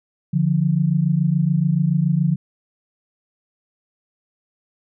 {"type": "tone pair together", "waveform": "sine", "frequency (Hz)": [146.83, 173.86], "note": ["D3", "F3"], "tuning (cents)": [0, -7], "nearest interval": "minor third", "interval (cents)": 293, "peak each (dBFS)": -18, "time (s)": [0.33, 2.36], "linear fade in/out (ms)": 10, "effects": []}